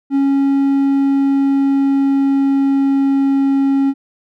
triangle tone with pitch glide, 275.8 to 273.9 Hz, C#4 to C#4, -9 to -21 cents, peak -9 dBFS, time 0.1-3.94 s, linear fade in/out 50 ms, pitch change -12 cents, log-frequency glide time 0.62-3.57 s, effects none

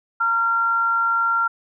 sine tone pair together, 919.7 / 1378 Hz, A#5 / F6, -24 / -24 cents, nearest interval perfect fifth, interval 700 cents, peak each -27 / -17 dBFS, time 0.2-1.48 s, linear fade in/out 10 ms, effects none

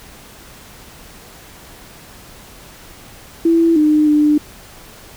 sine tone with pitch steps, 332.2 / 303.7 / 298.9 Hz, E4 / D#4 / D4, +13 / -42 / +31 cents, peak -9 dBFS, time 3.45-4.38 s, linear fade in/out 5 ms, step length 310 ms, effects pink hiss -40 dBFS RMS until 5.16 s

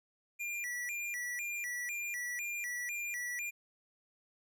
square tone with vibrato, 2162 Hz, C#7, 44 cents flat, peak -37 dBFS, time 0.39-3.51 s, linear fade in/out 20 ms, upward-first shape square, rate 2 Hz, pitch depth 180 cents each way, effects none

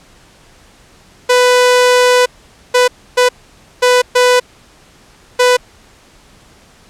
sawtooth tone bursts at uneven times, 496.8 Hz, B4, 10 cents sharp, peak -3 dBFS, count 6, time 1.29-2.26 / 2.74-2.88 / 3.17-3.29 / 3.82-4.02 / 4.15-4.4 / 5.39-5.57 s, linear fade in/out 10 ms, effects pink hiss -45 dBFS RMS until 6.89 s + low-pass 9000 Hz 12 dB/octave

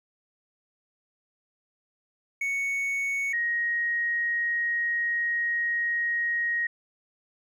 triangle / sine tone pair in turn, 2220 / 1881.4 Hz, C#7 / A#6, +2 / +15 cents, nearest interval minor third, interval 287 cents, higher first, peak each -24 dBFS, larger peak neither, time 2.41-3.33 / 3.33-6.67 s, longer second, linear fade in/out 5 ms, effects none

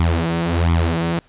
sawtooth tone with flanger, 83.8 Hz, E2, 29 cents sharp, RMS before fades -18 dBFS, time 0-1.19 s, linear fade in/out 0 ms, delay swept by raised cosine 0.88 to 6.68 ms, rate 1.4 Hz, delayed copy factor +0.95, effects pink hiss -54 dBFS RMS until 1.28 s + resampled to 8000 Hz

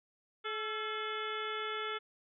harmonic tone with a mistuned harmonic, 429.7 Hz, A4, 41 cents flat, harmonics 1 / 2 / 3 / 4 / 5 / 6 / 7 / 8, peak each -41 / -49 / -39 / -46 / -44 / -51 / -47 / -45 dBFS, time 0.44-1.99 s, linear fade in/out 20 ms, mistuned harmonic 3, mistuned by +62 cents, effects none

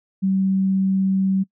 sine tone, 191.7 Hz, G3, 38 cents flat, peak -16 dBFS, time 0.22-1.44 s, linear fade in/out 20 ms, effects noise-tail reverb RT60 0.1 s tail -24 dB re dry

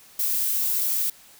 violet noise with high-pass filter sweep, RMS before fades -24 dBFS, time 0.19-1.1 s, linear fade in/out 5 ms, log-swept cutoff 280 to 420 Hz, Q 3.2, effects white hiss -51 dBFS RMS until 1.39 s

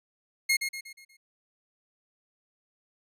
sawtooth tone with echo, 2150 Hz, C7, 47 cents sharp, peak -18 dBFS, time 0.49-0.57 s, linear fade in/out 10 ms, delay 120 ms, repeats 5, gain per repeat -7 dB, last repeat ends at 1.17 s, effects resampled to 32000 Hz

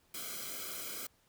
white noise with comb filter, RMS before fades -42 dBFS, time 0.14-1.07 s, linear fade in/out 5 ms, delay 1.1 ms, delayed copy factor -1, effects pink hiss -70 dBFS RMS until 1.28 s

